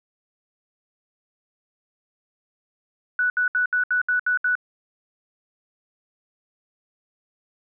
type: tone bursts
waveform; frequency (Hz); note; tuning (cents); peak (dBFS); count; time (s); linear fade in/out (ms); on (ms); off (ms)
sine; 1480; F#6; 0; -18; 8; 3.19-4.553; 2; 110; 69
effects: none